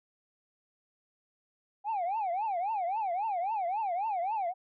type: tone with vibrato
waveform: sine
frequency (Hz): 784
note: G5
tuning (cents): 0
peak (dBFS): -27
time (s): 1.84-4.54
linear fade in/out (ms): 50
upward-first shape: triangle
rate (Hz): 3.7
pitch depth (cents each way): 280
effects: tanh soft clip ceiling -27 dBFS